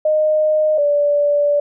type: tone pair in turn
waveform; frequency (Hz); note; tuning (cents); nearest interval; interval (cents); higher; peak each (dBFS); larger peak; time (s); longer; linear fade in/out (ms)
sine; 616 / 581.4; D#5 / D5; -17 / -18; minor second; 101; first; -12; neither; 0.05-0.78 / 0.78-1.6; second; 5
effects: none